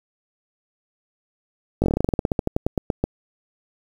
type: slowing click train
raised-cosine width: 2 ms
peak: -6 dBFS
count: 21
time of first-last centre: 1.82-3.04 s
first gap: 19 ms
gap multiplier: 1.11
effects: 7-bit